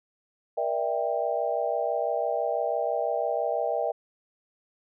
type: chord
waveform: sine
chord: E half-diminished seventh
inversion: second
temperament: just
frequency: 474.7 / 593.3 / 659.3 / 791.1 Hz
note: Bb4 / D5 / E5 / G5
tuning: +31 / +18 / 0 / +16 cents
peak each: -31 / -30 / -29 / -31 dBFS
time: 0.57-3.92 s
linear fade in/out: 10 ms
effects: none